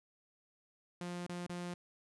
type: tone with dropouts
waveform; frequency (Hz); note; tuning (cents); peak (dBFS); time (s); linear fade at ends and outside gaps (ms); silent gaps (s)
sawtooth; 176.1; F3; +15; -36; 1.01-1.74; 2; 1.265-1.294 / 1.466-1.495
effects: resampled to 24000 Hz